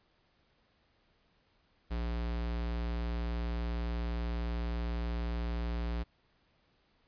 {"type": "tone", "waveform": "square", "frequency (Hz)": 58.27, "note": "A#1", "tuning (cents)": 0, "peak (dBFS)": -33, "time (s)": [1.9, 6.04], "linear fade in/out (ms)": 20, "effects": ["pink hiss -71 dBFS RMS until 7.07 s", "resampled to 11025 Hz"]}